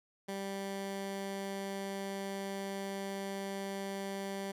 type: tone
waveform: 15% pulse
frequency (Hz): 196.1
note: G3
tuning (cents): +1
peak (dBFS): -31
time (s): 0.28-4.52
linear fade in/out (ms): 10
effects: resampled to 32000 Hz